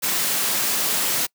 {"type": "high-pass noise", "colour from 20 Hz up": "white", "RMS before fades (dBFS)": -22, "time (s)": [0.02, 1.27], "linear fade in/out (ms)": 20, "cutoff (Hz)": 130, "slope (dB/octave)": 24, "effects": ["noise-tail reverb RT60 0.1 s tail -25 dB re dry"]}